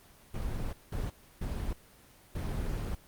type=noise bursts at uneven times; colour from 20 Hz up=brown; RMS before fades=-34 dBFS; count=4; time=0.34-0.73 / 0.92-1.1 / 1.41-1.73 / 2.35-2.95 s; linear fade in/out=5 ms; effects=pink hiss -58 dBFS RMS until 3.07 s + Opus 24 kbps